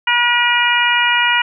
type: harmonic tone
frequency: 480.8 Hz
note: B4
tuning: 46 cents flat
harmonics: 2 / 3 / 4 / 5 / 6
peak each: -18 / -18 / -18 / -18 / -18 dBFS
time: 0.07-1.42 s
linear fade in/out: 5 ms
effects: none